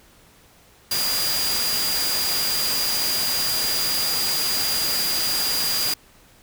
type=tone in noise; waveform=sine; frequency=4830 Hz; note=D8; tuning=48 cents sharp; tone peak=-23 dBFS; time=0.91-5.94 s; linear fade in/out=5 ms; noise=white; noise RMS=-25 dBFS; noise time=0.91-5.94 s; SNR=-1 dB; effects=pink hiss -53 dBFS RMS until 6.42 s